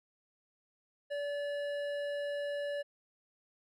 triangle tone with hard clipping, 576 Hz, D5, 34 cents flat, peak -36 dBFS, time 1.1-2.83 s, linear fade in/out 20 ms, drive 15 dB, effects none

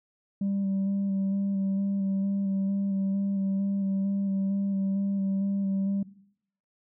sine tone with vibrato, 196 Hz, G3, in tune, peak -23 dBFS, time 0.41-6.03 s, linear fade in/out 5 ms, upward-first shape square, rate 2.2 Hz, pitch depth 16 cents each way, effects noise-tail reverb RT60 0.7 s tail -19 dB re dry + tanh soft clip ceiling -23 dBFS

